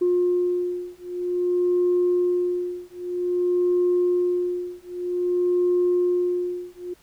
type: beating tone pair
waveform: sine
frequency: 356 / 356.52 Hz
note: F4 / F4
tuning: +33 / +36 cents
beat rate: 0.52 Hz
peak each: -22 dBFS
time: 0.01-6.94 s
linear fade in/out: 10 ms
effects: tanh soft clip ceiling -13 dBFS + pink hiss -57 dBFS RMS until 7.02 s